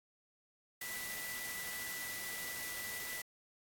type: tone in noise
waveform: sine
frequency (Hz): 1975.5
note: B6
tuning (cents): 0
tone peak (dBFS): -44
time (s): 0.81-3.22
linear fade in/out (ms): 5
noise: white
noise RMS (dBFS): -44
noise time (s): 0.81-3.22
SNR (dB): -3
effects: AAC 64 kbps